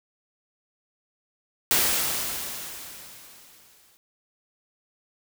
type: noise with exponential decay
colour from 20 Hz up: white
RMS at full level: -20 dBFS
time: 1.71-3.97 s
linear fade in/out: 0 ms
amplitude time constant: 490 ms
effects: none